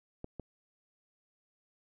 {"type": "clicks", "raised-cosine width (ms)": 2, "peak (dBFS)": -27, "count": 2, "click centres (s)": [0.244, 0.397], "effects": []}